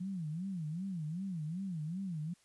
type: tone with vibrato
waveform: sine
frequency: 172.2 Hz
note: F3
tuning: 24 cents flat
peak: -36 dBFS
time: 0-2.34 s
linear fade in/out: 10 ms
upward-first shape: sine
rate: 2.6 Hz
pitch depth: 230 cents each way
effects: white hiss -69 dBFS RMS until 2.44 s + resampled to 24000 Hz